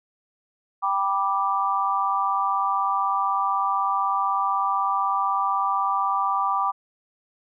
sine chord, G major, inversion none, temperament just, 784 / 980 / 1176 Hz, G5 / B5 / D6, 0 / -14 / +2 cents, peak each -26 / -26 / -23 dBFS, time 0.82-6.72 s, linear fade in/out 20 ms, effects none

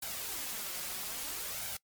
white noise with flanger, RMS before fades -39 dBFS, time 0.02-1.77 s, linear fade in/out 5 ms, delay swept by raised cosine 1.3 to 5.6 ms, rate 0.61 Hz, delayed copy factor +0.55, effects noise-tail reverb RT60 0.1 s tail -23 dB re dry + MP3 96 kbps

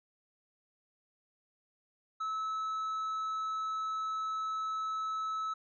triangle tone, 1300 Hz, E6, 24 cents flat, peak -31 dBFS, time 2.2-5.54 s, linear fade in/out 10 ms, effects resampled to 16000 Hz

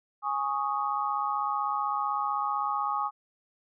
sine chord, Ab suspended fourth, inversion none, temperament equal, 830.6 / 1108.7 / 1244.5 Hz, Ab5 / Db6 / Eb6, 0 / 0 / 0 cents, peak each -31 dBFS, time 0.22-3.11 s, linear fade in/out 50 ms, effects none

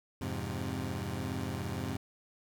20% pulse chord, F minor, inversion none, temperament equal with one note detuned, 86.65 / 103.83 / 130.81 Hz, F2 / Ab2 / C3, -13 / 0 / 0 cents, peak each -34 dBFS, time 0.21-1.97 s, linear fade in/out 5 ms, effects none

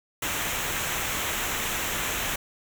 pink noise with comb filter, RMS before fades -29 dBFS, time 0.22-2.36 s, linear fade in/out 5 ms, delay 0.21 ms, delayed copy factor -0.6, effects none

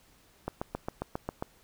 click train, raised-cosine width 1 ms, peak -18 dBFS, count 8, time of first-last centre 0.48-1.425 s, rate 7.41 Hz, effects pink hiss -62 dBFS RMS until 1.63 s

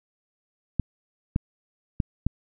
clicks, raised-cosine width 5 ms, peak -10 dBFS, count 4, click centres 0.797 / 1.361 / 2.002 / 2.266 s, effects none

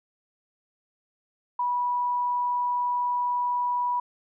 sine tone, 978 Hz, B5, 17 cents flat, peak -23 dBFS, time 1.59-4 s, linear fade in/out 5 ms, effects none

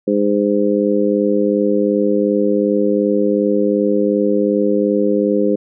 harmonic tone, 102.7 Hz, G#2, 19 cents flat, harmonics 2 / 3 / 4 / 5, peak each -18 / -18 / -18 / -18 dBFS, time 0.07-5.56 s, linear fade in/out 10 ms, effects none

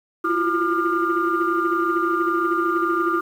sine tone cluster, 335.8 / 348.5 / 364.7 / 1201 / 1407 Hz, E4 / F4 / F#4 / D6 / F6, +32 / -4 / -25 / +38 / +12 cents, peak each -23 / -28 / -28 / -21 / -26 dBFS, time 0.24-3.21 s, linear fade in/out 10 ms, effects tanh soft clip ceiling -9 dBFS + 8-bit

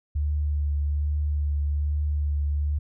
sine tone with vibrato, 73.42 Hz, D2, in tune, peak -22 dBFS, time 0.15-2.79 s, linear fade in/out 10 ms, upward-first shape triangle, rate 1.2 Hz, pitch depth 23 cents each way, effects none

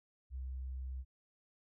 sine tone, 64.8 Hz, C2, 16 cents flat, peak -39 dBFS, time 0.3-1.05 s, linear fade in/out 50 ms, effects none

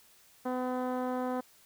10% pulse tone with low-pass filter, 252.8 Hz, B3, 41 cents sharp, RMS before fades -33 dBFS, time 0.45-1.41 s, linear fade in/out 10 ms, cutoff 880 Hz, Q 0.6, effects white hiss -61 dBFS RMS until 1.65 s

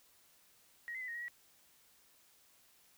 sine tone with pitch steps, 1891 / 2053 / 2001 / 1867 / 1899 / 1925 Hz, A#6 / C7 / B6 / A#6 / A#6 / B6, +24 / -33 / +22 / +2 / +32 / -45 cents, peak -40 dBFS, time 0.88-1.282 s, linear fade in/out 0 ms, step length 67 ms, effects white hiss -67 dBFS RMS until 2.97 s

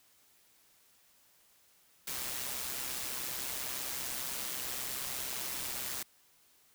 white noise with amplitude modulation, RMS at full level -36 dBFS, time 2.07-6.03 s, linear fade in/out 5 ms, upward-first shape sine, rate 129 Hz, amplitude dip 50%, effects white hiss -66 dBFS RMS until 6.74 s

